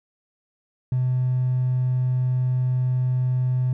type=tone with hard clipping; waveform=triangle; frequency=127 Hz; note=B2; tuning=49 cents sharp; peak=-19 dBFS; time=0.92-3.73 s; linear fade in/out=2 ms; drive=3 dB; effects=none